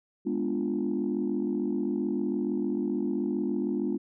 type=chord; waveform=sine; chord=G# diminished seventh; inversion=none; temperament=equal; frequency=207.7 / 246.9 / 293.7 / 349.2 Hz; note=G#3 / B3 / D4 / F4; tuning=0 / 0 / 0 / 0 cents; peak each=-31 dBFS; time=0.25-3.98 s; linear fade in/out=20 ms; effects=tanh soft clip ceiling -19 dBFS